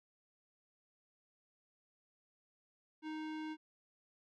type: tone with low-pass filter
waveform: square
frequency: 311.2 Hz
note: D#4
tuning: in tune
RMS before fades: -43 dBFS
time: 3.02-3.57 s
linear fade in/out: 50 ms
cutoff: 3100 Hz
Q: 0.91
effects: none